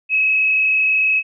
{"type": "tone with frequency modulation", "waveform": "sine", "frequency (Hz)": 2568, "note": "E7", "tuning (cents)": -46, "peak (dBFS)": -13, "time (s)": [0.09, 1.23], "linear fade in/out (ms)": 50, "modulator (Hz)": 33.6, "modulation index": 0.99, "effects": []}